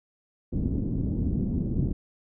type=low-pass noise; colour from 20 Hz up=white; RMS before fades=-27 dBFS; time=0.52-1.93 s; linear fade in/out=10 ms; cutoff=260 Hz; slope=24 dB/octave; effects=none